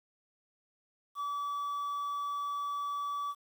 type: tone with quantisation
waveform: triangle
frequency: 1149 Hz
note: D6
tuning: 38 cents flat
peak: -31 dBFS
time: 1.15-3.35 s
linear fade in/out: 50 ms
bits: 10
effects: none